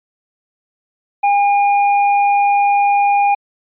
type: tone with tanh clipping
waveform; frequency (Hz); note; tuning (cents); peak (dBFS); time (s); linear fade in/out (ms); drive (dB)
triangle; 810; G#5; -43; -12; 1.23-3.35; 10; 14
effects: resampled to 8000 Hz